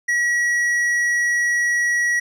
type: tone with tanh clipping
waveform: sine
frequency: 1920 Hz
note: B6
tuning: 49 cents flat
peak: -18 dBFS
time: 0.08-2.2 s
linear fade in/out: 10 ms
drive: 9 dB
effects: none